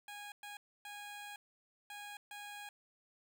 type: tone bursts at uneven times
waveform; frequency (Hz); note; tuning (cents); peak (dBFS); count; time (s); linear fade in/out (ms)
15% pulse; 823; G#5; -16; -40; 5; 0.08-0.32 / 0.43-0.57 / 0.85-1.36 / 1.9-2.17 / 2.31-2.69; 2
effects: none